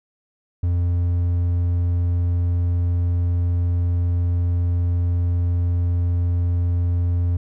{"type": "tone", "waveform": "triangle", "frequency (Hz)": 87.31, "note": "F2", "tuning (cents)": 0, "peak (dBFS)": -15, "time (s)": [0.63, 7.37], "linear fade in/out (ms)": 5, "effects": []}